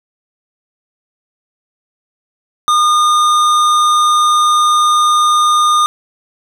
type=tone with hard clipping; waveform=sine; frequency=1218 Hz; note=D#6; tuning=37 cents flat; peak=-10 dBFS; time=2.68-5.86 s; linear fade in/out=0 ms; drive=13 dB; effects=none